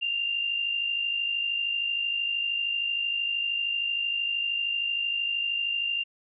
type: tone pair together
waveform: sine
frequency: 2741 / 2794 Hz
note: F7 / F7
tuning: -33 / 0 cents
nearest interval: unison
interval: 33 cents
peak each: -35 / -26 dBFS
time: 0.01-6.04 s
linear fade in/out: 20 ms
effects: none